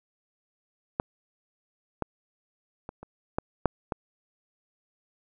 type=clicks; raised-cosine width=1 ms; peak=-11 / -14 / -23 / -28 / -12 / -6 / -15 dBFS; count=7; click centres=0.999 / 2.023 / 2.891 / 3.03 / 3.385 / 3.657 / 3.922 s; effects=none